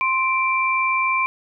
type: tone pair together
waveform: sine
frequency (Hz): 1046.4 / 2349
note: C6 / D7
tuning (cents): 0 / 0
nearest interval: octave + major second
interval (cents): 1400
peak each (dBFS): -20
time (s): 0.01-1.26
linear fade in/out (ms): 0
effects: none